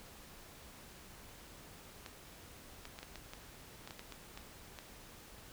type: clicks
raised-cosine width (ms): 0.2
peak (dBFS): -29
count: 12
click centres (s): 2.062 / 2.854 / 2.989 / 3.03 / 3.157 / 3.335 / 3.875 / 3.908 / 3.994 / 4.123 / 4.375 / 4.788
effects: pink hiss -55 dBFS RMS until 5.52 s